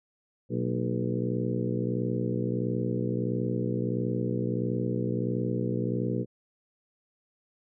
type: harmonic tone with a mistuned harmonic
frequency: 61.5 Hz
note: B1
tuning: 7 cents flat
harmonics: 2 / 3 / 4 / 5 / 6 / 7 / 8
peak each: -31 / -33 / -34 / -35 / -36 / -36 / -37 dBFS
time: 0.49-6.26 s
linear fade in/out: 50 ms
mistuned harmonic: 4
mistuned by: -89 cents
effects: none